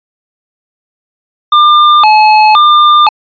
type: tone with vibrato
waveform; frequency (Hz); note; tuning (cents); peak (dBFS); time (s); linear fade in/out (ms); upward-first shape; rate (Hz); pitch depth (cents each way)
square; 1014; B5; +45; -3; 1.52-3.09; 5; square; 0.97; 290
effects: resampled to 11025 Hz